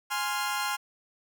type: chord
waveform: sawtooth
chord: F minor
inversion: first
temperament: equal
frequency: 830.6 / 1046.5 / 1396.9 Hz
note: Ab5 / C6 / F6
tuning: 0 / 0 / 0 cents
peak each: -29 dBFS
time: 0.1-0.77 s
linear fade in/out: 20 ms
effects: none